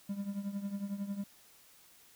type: tone with tremolo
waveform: triangle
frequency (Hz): 199.9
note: G3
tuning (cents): +34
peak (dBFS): -30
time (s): 0.09-1.24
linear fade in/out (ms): 5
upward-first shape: triangle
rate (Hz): 11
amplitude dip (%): 80
effects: white hiss -61 dBFS RMS until 2.15 s